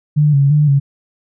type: tone with vibrato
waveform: sine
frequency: 144.3 Hz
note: D3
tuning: 30 cents flat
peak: -8 dBFS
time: 0.16-0.8 s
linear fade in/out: 20 ms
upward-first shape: square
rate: 2.9 Hz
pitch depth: 58 cents each way
effects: none